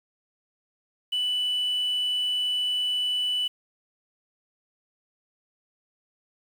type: tone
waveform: sine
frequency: 2977 Hz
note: F#7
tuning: 10 cents sharp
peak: -22 dBFS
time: 1.12-3.48 s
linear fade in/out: 10 ms
effects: tanh soft clip ceiling -20 dBFS + 8-bit